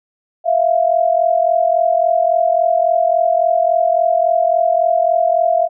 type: tone pair together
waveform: sine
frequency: 654.9 / 698.5 Hz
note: E5 / F5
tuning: -11 / 0 cents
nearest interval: minor second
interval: 111 cents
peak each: -14 dBFS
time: 0.44-5.69 s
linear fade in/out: 50 ms
effects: none